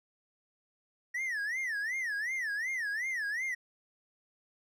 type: tone with vibrato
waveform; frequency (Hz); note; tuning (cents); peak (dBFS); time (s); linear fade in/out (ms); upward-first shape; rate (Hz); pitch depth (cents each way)
triangle; 1864; A#6; -1; -30; 1.14-3.55; 10; sine; 2.7; 230
effects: none